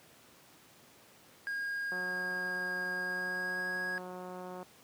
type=tone with pitch glide; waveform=triangle; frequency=1627 to 1653.5 Hz; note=G#6 to G#6; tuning=-36 to -8 cents; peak=-32 dBFS; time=1.47-3.98 s; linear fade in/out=0 ms; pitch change=+28 cents; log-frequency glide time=2.99-3.74 s
type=click train; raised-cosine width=1 ms; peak=-31 dBFS; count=494; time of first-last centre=1.92-4.629 s; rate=182 Hz
effects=pink hiss -59 dBFS RMS until 4.83 s + high-pass 150 Hz 12 dB/octave